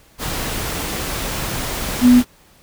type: tone in noise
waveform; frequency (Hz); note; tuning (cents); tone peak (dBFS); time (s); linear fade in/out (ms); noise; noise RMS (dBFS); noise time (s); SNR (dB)
sine; 246.9; B3; 0; -6; 2.01-2.23; 50; pink; -24; 0.18-2.25; +15
effects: pink hiss -51 dBFS RMS until 2.62 s